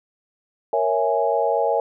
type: chord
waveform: sine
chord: A# half-diminished seventh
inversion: none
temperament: equal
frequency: 466.2 / 554.4 / 659.3 / 830.6 Hz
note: A#4 / C#5 / E5 / G#5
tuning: 0 / 0 / 0 / 0 cents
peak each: -23 dBFS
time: 0.73-1.8 s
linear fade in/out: 2 ms
effects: none